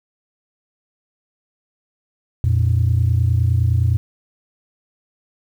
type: tone pair together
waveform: sine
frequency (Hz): 87.31 / 117.02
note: F2 / A#2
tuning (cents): 0 / +7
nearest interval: perfect fourth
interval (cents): 507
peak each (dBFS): -15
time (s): 2.44-3.97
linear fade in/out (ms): 0
effects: tanh soft clip ceiling -8 dBFS + 8-bit